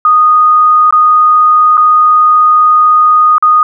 sine tone with dropouts, 1237 Hz, D#6, 10 cents flat, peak -3 dBFS, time 0.05-3.63 s, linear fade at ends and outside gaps 2 ms, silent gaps 0.908-0.925 / 1.771-1.777 / 3.382-3.425 s, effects none

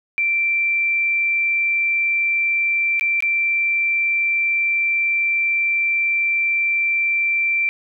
sine tone with dropouts, 2349 Hz, D7, in tune, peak -16 dBFS, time 0.18-7.69 s, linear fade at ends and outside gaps 0 ms, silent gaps 2.996-3.01 / 3.205-3.224 s, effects none

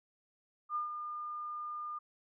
sine tone with ADSR envelope, 1209 Hz, D6, 50 cents sharp, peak -31 dBFS, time 0.69-1.99 s, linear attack 64 ms, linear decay 130 ms, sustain -7 dB, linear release 12 ms, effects none

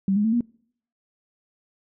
sine tone with pitch steps, 193.8 / 207.7 / 222.6 / 238.6 Hz, G3 / G#3 / A3 / A#3, -20 / 0 / +20 / +41 cents, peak -18 dBFS, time 0.08-0.408 s, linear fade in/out 2 ms, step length 82 ms, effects noise-tail reverb RT60 0.6 s tail -25 dB re dry

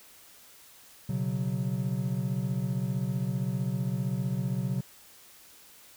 triangle chord, B suspended second, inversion none, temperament just, 123.47 / 138.9 / 185.21 Hz, B2 / C#3 / F#3, 0 / +4 / +2 cents, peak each -30 dBFS, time 1.09-4.81 s, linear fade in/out 5 ms, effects white hiss -54 dBFS RMS until 5.96 s

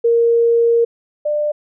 sine tone pair in turn, 466.2 / 596.1 Hz, A#4 / D5, 0 / +26 cents, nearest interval major third, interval 426 cents, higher second, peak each -10 / -15 dBFS, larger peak first, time 0.04-0.85 / 1.25-1.52 s, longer first, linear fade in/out 10 ms, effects none

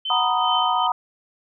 sine tone with tremolo, 3073 Hz, G7, 35 cents flat, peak -21 dBFS, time 0.05-0.87 s, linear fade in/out 5 ms, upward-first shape triangle, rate 2.5 Hz, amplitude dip 80%
sine chord, B major seventh, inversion second, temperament equal, 740 / 932.3 / 987.8 / 1244.5 Hz, F#5 / A#5 / B5 / D#6, 0 / 0 / 0 / 0 cents, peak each -24 / -23 / -25 / -23 dBFS, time 0.1-0.92 s, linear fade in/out 2 ms
effects none

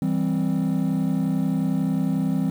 triangle chord, C major, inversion first, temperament equal, 164.81 / 196 / 261.6 Hz, E3 / G3 / C4, 0 / 0 / 0 cents, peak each -22 dBFS, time 0.02-2.5 s, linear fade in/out 2 ms, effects tanh soft clip ceiling -12 dBFS + 8-bit

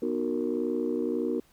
sine chord, B major seventh, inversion none, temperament just, 246.9 / 308.7 / 370.4 / 463 Hz, B3 / D#4 / F#4 / A#4, 0 / -14 / +2 / -12 cents, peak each -31 dBFS, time 0.02-1.4 s, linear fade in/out 5 ms, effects tanh soft clip ceiling -18 dBFS + pink hiss -63 dBFS RMS until 1.52 s

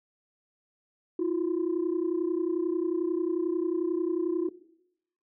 sine tone pair together, 326.5 / 357.7 Hz, E4 / F4, -17 / +41 cents, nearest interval major second, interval 158 cents, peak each -27 / -26 dBFS, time 1.19-4.49 s, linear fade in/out 5 ms, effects noise-tail reverb RT60 0.8 s tail -18 dB re dry + tanh soft clip ceiling -21 dBFS

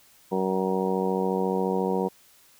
harmonic tone, 94.2 Hz, F#2, 32 cents sharp, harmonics 2 / 3 / 4 / 5 / 6 / 7 / 8 / 9 / 10, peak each -28 / -35 / -29 / -28 / -37 / -40 / -34 / -42 / -33 dBFS, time 0.31-2.09 s, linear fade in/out 20 ms, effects white hiss -57 dBFS RMS until 2.59 s

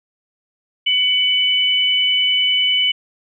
sine tone pair together, 2255 / 2990 Hz, C#7 / F#7, +29 / +17 cents, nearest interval perfect fourth, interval 488 cents, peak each -21 / -14 dBFS, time 0.86-2.92 s, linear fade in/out 10 ms, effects none

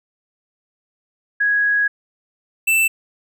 sine / square tone pair in turn, 1661.2 / 2659 Hz, G#6 / E7, 0 / +14 cents, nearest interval minor sixth, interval 814 cents, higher second, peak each -14 dBFS, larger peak neither, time 1.4-1.88 / 2.67-2.88 s, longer first, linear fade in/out 10 ms, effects none

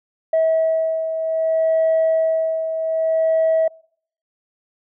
sine beating tone pair, 645 / 645.63 Hz, E5 / E5, -38 / -36 cents, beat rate 0.63 Hz, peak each -15 / -22 dBFS, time 0.33-3.68 s, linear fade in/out 5 ms, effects noise-tail reverb RT60 0.6 s tail -26 dB re dry + tanh soft clip ceiling -11 dBFS

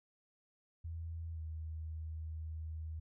sine tone with pitch glide, 82.41 to 79.42 Hz, E2 to D#2, 0 to +36 cents, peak -40 dBFS, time 0.84-3 s, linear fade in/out 10 ms, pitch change -64 cents, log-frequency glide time 1.32-1.4 s, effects none

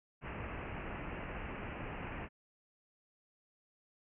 pink low-pass noise, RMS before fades -43 dBFS, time 0.21-2.29 s, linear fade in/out 50 ms, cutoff 2800 Hz, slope 96 dB/octave, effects none

